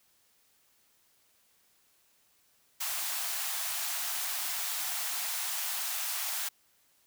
white high-pass noise, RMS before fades -34 dBFS, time 2.8-6.49 s, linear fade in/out 10 ms, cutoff 640 Hz, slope 96 dB/octave, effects white hiss -68 dBFS RMS until 7.06 s

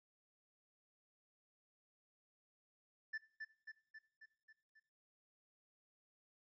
triangle tone with echo, 1760 Hz, A6, in tune, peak -39 dBFS, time 3.13-3.18 s, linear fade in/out 10 ms, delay 270 ms, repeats 6, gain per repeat -4 dB, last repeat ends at 4.8 s, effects noise-tail reverb RT60 0.5 s tail -17 dB re dry + resampled to 16000 Hz

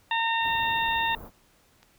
harmonic tone, 914 Hz, A#5, 34 cents flat, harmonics 1 / 2 / 3 / 4, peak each -26 / -29 / -31 / -32 dBFS, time 0.11-1.15 s, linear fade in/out 2 ms
pink band-stop noise, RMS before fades -43 dBFS, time 0.41-1.31 s, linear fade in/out 50 ms, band 1200 to 15000 Hz, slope 24 dB/octave
click, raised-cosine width 0.2 ms, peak -34 dBFS, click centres 1.83 s
effects pink hiss -62 dBFS RMS until 1.98 s

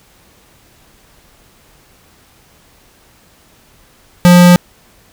square tone, 176.9 Hz, F3, 23 cents sharp, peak -3 dBFS, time 4.25-4.56 s, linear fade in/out 0 ms, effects pink hiss -48 dBFS RMS until 5.12 s

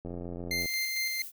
click train, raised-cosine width 2 ms, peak -26 dBFS, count 54, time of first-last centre 0.05-0.657 s, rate 87.3 Hz
25% pulse tone with tremolo, 2093 Hz, C7, in tune, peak -25 dBFS, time 0.51-1.22 s, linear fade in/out 2 ms, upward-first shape square, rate 4.4 Hz, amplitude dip 30%
violet noise, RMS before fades -42 dBFS, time 0.57-1.32 s, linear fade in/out 50 ms
effects none

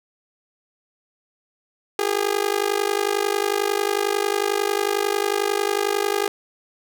sawtooth tone with amplitude modulation, 407.8 Hz, G#4, 32 cents flat, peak -12 dBFS, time 1.99-6.28 s, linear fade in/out 2 ms, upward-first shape sine, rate 51.1 Hz, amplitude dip 95%, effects none

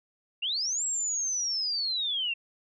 sine linear two-way sweep, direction up then down, 2671 to 7700 to 2671 Hz, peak -27 dBFS, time 0.42-2.34 s, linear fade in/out 10 ms, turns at 0.85 s, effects none

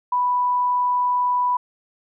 sine tone, 987.8 Hz, B5, in tune, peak -17 dBFS, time 0.12-1.57 s, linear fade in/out 5 ms, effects none

